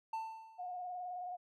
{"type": "tone with exponential decay", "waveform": "triangle", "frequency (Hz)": 891, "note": "A5", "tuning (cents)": 22, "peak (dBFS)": -33, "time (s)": [0.13, 0.87], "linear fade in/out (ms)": 5, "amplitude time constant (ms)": 160}
{"type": "tone with vibrato", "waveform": "sine", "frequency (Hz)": 721, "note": "F#5", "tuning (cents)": -45, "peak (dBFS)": -40, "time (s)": [0.58, 1.37], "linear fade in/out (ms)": 20, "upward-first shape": "square", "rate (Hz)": 19, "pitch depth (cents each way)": 24}
{"effects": []}